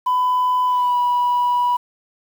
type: tone with pitch glide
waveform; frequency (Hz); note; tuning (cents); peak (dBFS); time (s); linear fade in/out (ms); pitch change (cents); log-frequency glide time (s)
sine; 1001 to 977.6; B5 to B5; +23 to -18; -13; 0.06-1.77; 10; -41; 0.66-0.98
effects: tanh soft clip ceiling -13 dBFS + 7-bit